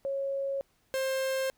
sine / 45% pulse tone pair in turn, 549 / 529.7 Hz, C#5 / C5, -17 / +21 cents, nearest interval minor second, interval 62 cents, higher first, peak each -29 / -28 dBFS, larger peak second, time 0.05-0.61 / 0.94-1.5 s, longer neither, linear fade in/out 0 ms, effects pink hiss -70 dBFS RMS until 1.57 s

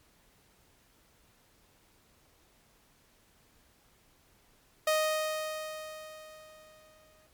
sawtooth tone with exponential decay, 622.3 Hz, D#5, in tune, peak -20 dBFS, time 4.87-7.27 s, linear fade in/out 5 ms, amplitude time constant 520 ms, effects pink hiss -65 dBFS RMS until 7.33 s + MP3 96 kbps

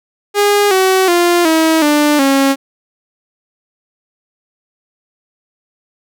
sawtooth tone with pitch steps, 409.3 / 377.5 / 348.2 / 321.1 / 296.2 / 273.2 Hz, G#4 / F#4 / F4 / E4 / D4 / C#4, -25 / +35 / -5 / -45 / +15 / -25 cents, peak -5 dBFS, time 0.34-2.56 s, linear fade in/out 50 ms, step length 370 ms, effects none

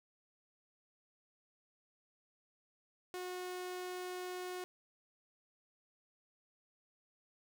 sawtooth tone, 363.5 Hz, F#4, 31 cents flat, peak -37 dBFS, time 3.14-4.64 s, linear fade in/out 0 ms, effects none

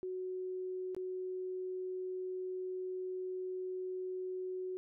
sine tone with dropouts, 370 Hz, F#4, in tune, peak -37 dBFS, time 0.03-4.77 s, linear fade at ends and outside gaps 0 ms, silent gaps 0.948-0.965 s, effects none

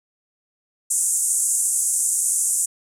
white band-pass noise, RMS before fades -21 dBFS, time 0.9-2.66 s, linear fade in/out 10 ms, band 7100 to 10000 Hz, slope 48 dB/octave, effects none

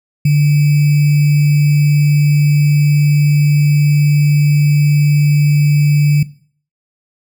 sine tone with sample-and-hold, 146.83 Hz, D3, in tune, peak -7 dBFS, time 0.25-6.23 s, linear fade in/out 5 ms, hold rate 2450 Hz, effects noise-tail reverb RT60 0.5 s tail -19 dB re dry

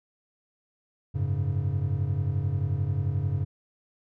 triangle chord, F# suspended second, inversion none, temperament equal with one note detuned, 92.5 / 103.83 / 139.07 Hz, F#2 / G#2 / C#3, 0 / 0 / +6 cents, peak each -27 dBFS, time 1.14-3.45 s, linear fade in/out 20 ms, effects none

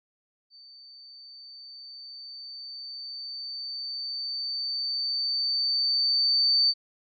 sine tone with level ramp, 4567 Hz, D8, 49 cents flat, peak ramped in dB -48 to -18 dBFS, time 0.5-6.74 s, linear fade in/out 50 ms, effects none

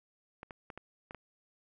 clicks, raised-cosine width 0.5 ms, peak -29 dBFS, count 6, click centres 0.431 / 0.508 / 0.702 / 0.776 / 1.109 / 1.147 s, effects none

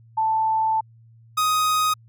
sine / 45% pulse tone pair in turn, 882 / 1251.3 Hz, A5 / D#6, +4 / +9 cents, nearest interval tritone, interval 605 cents, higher second, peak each -18 dBFS, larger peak neither, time 0.17-0.81 / 1.37-1.94 s, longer first, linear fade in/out 10 ms, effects added 114 Hz sine -48 dBFS peak until 2.08 s

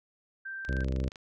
sine tone, 1568 Hz, G6, in tune, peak -36 dBFS, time 0.45-0.84 s, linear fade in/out 10 ms
click train, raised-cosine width 0.2 ms, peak -28 dBFS, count 14, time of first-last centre 0.65-1.158 s, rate 25.6 Hz
harmonic tone, 65.41 Hz, C2, in tune, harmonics 1 / 2 / 3 / 4 / 5 / 6 / 7 / 8 / 9, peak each -29 / -35 / -39 / -41 / -43 / -45 / -46 / -47 / -48 dBFS, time 0.68-1.09 s, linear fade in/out 10 ms
effects none

